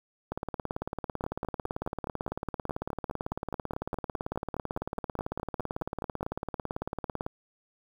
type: two click trains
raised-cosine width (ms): 1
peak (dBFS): -18 / -20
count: 126 / 25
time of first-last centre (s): 0.32-7.264 / 1.24-6.23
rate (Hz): 18 / 4.81
effects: 8-bit